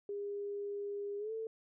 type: tone with pitch glide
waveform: sine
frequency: 405.8 to 445.1 Hz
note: G#4 to A4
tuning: -40 to +20 cents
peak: -37 dBFS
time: 0.09-1.47 s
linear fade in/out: 2 ms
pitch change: +160 cents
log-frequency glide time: 1.18-1.32 s
effects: none